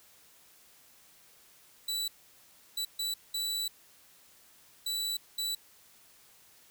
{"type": "tone bursts at uneven times", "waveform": "sawtooth", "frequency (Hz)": 3951, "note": "B7", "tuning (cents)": 0, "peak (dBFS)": -28, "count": 6, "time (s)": [[1.88, 2.08], [2.77, 2.85], [2.99, 3.14], [3.34, 3.68], [4.86, 5.17], [5.38, 5.55]], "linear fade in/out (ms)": 5, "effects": ["white hiss -60 dBFS RMS until 6.7 s"]}